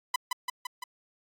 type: tone with echo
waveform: sawtooth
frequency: 1000 Hz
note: B5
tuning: 21 cents sharp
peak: -20 dBFS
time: 0.14-0.16 s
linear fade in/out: 5 ms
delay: 170 ms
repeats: 4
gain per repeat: -3 dB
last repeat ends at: 0.84 s
effects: AAC 64 kbps